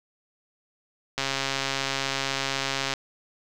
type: click train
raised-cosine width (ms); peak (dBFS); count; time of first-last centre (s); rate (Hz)
0.2; -9; 240; 1.18-2.937; 136
effects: none